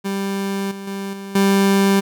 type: tone with level steps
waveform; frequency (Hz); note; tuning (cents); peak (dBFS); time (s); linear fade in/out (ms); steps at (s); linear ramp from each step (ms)
30% pulse; 196.6; G3; +5; -18 / -27 / -22 / -27 / -10; 0.04-2.01; 20; 0.71 / 0.87 / 1.13 / 1.35; 5
effects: none